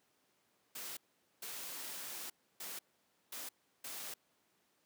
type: noise bursts at uneven times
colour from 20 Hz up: white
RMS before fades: -45 dBFS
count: 5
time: 0.75-0.97 / 1.42-2.3 / 2.6-2.79 / 3.32-3.49 / 3.84-4.14 s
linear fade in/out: 5 ms
effects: pink hiss -75 dBFS RMS until 4.85 s + high-pass 200 Hz 12 dB/octave